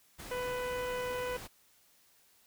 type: noise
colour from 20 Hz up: pink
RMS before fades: -46 dBFS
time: 0.18-1.48 s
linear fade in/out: 20 ms
type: harmonic tone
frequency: 497.6 Hz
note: B4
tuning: 13 cents sharp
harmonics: 1 / 2 / 3 / 4 / 5 / 6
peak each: -35 / -41 / -45 / -47 / -49 / -51 dBFS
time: 0.31-1.37 s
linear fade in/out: 5 ms
effects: white hiss -66 dBFS RMS until 2.46 s